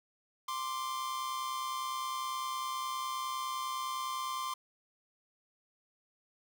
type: tone pair together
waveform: 45% pulse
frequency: 1046.5 / 1176.3 Hz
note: C6 / D6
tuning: 0 / +2 cents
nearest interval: major second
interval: 202 cents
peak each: -36 / -40 dBFS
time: 0.48-4.54 s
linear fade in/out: 5 ms
effects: none

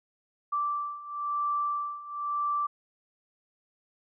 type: beating tone pair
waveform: sine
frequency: 1169 / 1169.99 Hz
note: D6 / D6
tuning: -8 / -7 cents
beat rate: 0.99 Hz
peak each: -33 / -30 dBFS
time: 0.52-2.67 s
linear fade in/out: 10 ms
effects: none

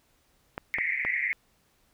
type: clicks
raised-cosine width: 0.5 ms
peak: -17 dBFS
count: 3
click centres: 0.579 / 0.785 / 1.05 s
type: band-pass noise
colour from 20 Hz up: white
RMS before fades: -29 dBFS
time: 0.74-1.33 s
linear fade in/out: 0 ms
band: 1900 to 2200 Hz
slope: 96 dB/octave
effects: pink hiss -67 dBFS RMS until 1.93 s

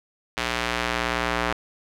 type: tone with band-pass filter sweep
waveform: square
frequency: 59.3 Hz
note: A#1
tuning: 30 cents sharp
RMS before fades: -26 dBFS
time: 0.37-1.53 s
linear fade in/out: 5 ms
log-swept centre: 2600 to 1500 Hz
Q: 0.78
effects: none

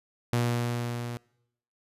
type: tone with level ramp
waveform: sawtooth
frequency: 119.8 Hz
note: A#2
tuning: 48 cents sharp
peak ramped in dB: -19 to -30 dBFS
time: 0.33-1.17 s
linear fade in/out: 0 ms
effects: noise-tail reverb RT60 0.8 s tail -24 dB re dry + resampled to 32000 Hz

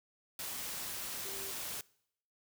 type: tone in noise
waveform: sine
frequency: 390 Hz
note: G4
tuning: 9 cents flat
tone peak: -49 dBFS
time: 1.25-1.51 s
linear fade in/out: 2 ms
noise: white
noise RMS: -41 dBFS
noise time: 0.39-1.81 s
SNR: -11 dB
effects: noise-tail reverb RT60 0.7 s tail -23 dB re dry

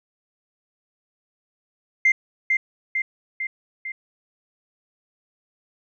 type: tone with echo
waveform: sine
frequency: 2093 Hz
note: C7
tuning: in tune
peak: -12 dBFS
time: 2.05-2.12 s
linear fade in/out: 5 ms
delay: 450 ms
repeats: 4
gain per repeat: -4 dB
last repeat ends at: 3.92 s
effects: tanh soft clip ceiling -9 dBFS

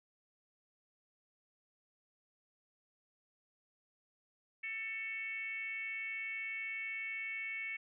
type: tone with frequency modulation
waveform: sine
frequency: 2222 Hz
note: C#7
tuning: 4 cents sharp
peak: -38 dBFS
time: 4.63-7.77 s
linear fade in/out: 10 ms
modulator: 442 Hz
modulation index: 0.65
effects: none

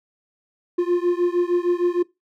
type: beating tone pair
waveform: triangle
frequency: 349.2 / 355.7 Hz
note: F4 / F4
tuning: 0 / +32 cents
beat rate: 6.5 Hz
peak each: -18 / -19 dBFS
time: 0.78-2.03 s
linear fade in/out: 10 ms
effects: noise-tail reverb RT60 0.2 s tail -21 dB re dry

